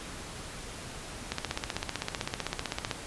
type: click train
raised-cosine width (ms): 0.2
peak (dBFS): -13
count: 26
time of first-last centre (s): 1.32-2.912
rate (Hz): 15.7
effects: pink hiss -42 dBFS RMS until 3.06 s + resampled to 24000 Hz